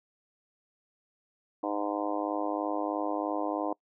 harmonic tone, 103.1 Hz, G#2, 12 cents flat, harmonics 3 / 4 / 5 / 6 / 7 / 8 / 9 / 10, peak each -33 / -42 / -37 / -37 / -36 / -41 / -39 / -40 dBFS, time 1.63-3.73 s, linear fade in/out 5 ms, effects noise-tail reverb RT60 0.1 s tail -25 dB re dry

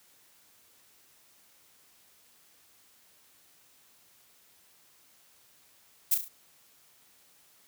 violet noise with echo, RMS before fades -23 dBFS, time 6.11-6.15 s, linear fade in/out 10 ms, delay 34 ms, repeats 4, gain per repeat -6 dB, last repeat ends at 6.286 s, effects white hiss -62 dBFS RMS until 7.67 s + high-pass 60 Hz 12 dB/octave

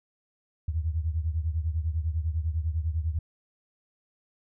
sine beating tone pair, 77.9 / 87.9 Hz, D#2 / F2, +3 / +12 cents, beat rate 10 Hz, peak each -27 / -31 dBFS, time 0.68-3.19 s, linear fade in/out 5 ms, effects none

